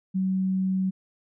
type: tone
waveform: sine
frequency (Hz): 188.7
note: F#3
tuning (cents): +34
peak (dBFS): -22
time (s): 0.14-0.91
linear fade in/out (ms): 20
effects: none